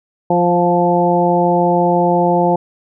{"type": "harmonic tone with a mistuned harmonic", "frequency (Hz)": 174.61, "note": "F3", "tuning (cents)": 0, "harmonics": [1, 2, 3, 4, 5], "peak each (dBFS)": [-17, -17, -17, -17, -17], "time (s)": [0.3, 2.56], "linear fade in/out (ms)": 5, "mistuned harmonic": 4, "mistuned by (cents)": 15, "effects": []}